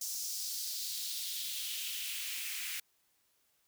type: noise with high-pass filter sweep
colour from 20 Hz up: white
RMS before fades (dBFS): -39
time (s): 0.01-2.8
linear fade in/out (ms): 5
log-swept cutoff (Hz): 5900 to 2100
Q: 2.5
effects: white hiss -74 dBFS RMS until 3.67 s